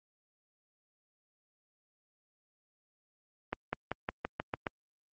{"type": "accelerating click train", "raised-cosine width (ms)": 0.5, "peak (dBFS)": -17, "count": 8, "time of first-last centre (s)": [3.53, 4.668], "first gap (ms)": 200, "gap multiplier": 0.93, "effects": ["high-pass 60 Hz 12 dB/octave", "Opus 32 kbps"]}